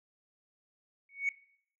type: tone with exponential growth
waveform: sine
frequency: 2226 Hz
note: C#7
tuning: 7 cents sharp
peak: -23 dBFS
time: 1.09-1.29 s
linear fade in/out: 2 ms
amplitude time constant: 42 ms
effects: noise-tail reverb RT60 0.6 s tail -20 dB re dry + tanh soft clip ceiling -23 dBFS